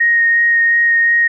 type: tone with vibrato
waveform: sine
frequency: 1864.7 Hz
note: A#6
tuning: in tune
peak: -9 dBFS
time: 0-1.28 s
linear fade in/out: 10 ms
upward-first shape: sine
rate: 2.8 Hz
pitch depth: 9 cents each way
effects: none